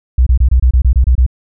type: tone bursts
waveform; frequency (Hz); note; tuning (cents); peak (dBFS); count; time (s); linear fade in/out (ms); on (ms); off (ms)
sine; 62.4; B1; +19; -5; 10; 0.18-1.264; 5; 85; 26
effects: none